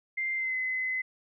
sine tone with pitch glide, 2093 to 2036 Hz, C7 to C7, 0 to -48 cents, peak -28 dBFS, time 0.17-1.02 s, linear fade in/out 10 ms, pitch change -48 cents, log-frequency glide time 0.35-0.56 s, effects none

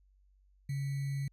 sine tone with sample-and-hold, 138.59 Hz, C#3, in tune, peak -32 dBFS, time 0.69-1.28 s, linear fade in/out 5 ms, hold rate 2100 Hz, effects added 48 Hz sine -63 dBFS peak until 1.32 s + resampled to 32000 Hz

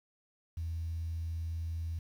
sine tone, 82.4 Hz, E2, in tune, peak -33 dBFS, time 0.57-1.99 s, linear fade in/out 5 ms, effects tanh soft clip ceiling -29 dBFS + 10-bit

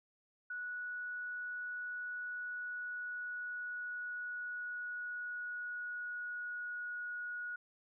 sine tone with pitch glide, 1469 to 1454.6 Hz, F#6 to F#6, -13 to -30 cents, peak -39 dBFS, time 0.5-7.56 s, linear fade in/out 5 ms, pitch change -17 cents, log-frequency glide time 2.24-7.01 s, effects none

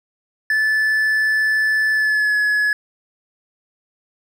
triangle tone with pitch glide, 1743 to 1696.3 Hz, A6 to G#6, -17 to +36 cents, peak -13 dBFS, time 0.5-2.73 s, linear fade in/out 2 ms, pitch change -47 cents, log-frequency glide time 1.92-2.36 s, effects none

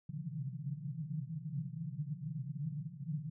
pink band-pass noise, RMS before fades -41 dBFS, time 0.09-3.3 s, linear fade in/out 5 ms, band 130 to 170 Hz, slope 96 dB/octave, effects none

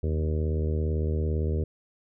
harmonic tone with a mistuned harmonic, 77.78 Hz, D#2, in tune, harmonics 1 / 2 / 3 / 4 / 5 / 6 / 7 / 8, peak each -25 / -33 / -37 / -40 / -35 / -37 / -44 / -50 dBFS, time 0.03-1.64 s, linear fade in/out 5 ms, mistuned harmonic 1, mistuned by +63 cents, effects none

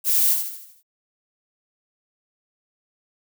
violet noise with echo, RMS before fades -19 dBFS, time 0.04-0.37 s, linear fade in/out 50 ms, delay 77 ms, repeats 6, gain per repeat -6 dB, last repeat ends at 0.832 s, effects none

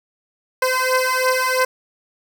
15% pulse beating tone pair, 512 / 515 Hz, C5 / C5, -38 / -28 cents, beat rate 3 Hz, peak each -13 dBFS, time 0.62-1.65 s, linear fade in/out 5 ms, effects none

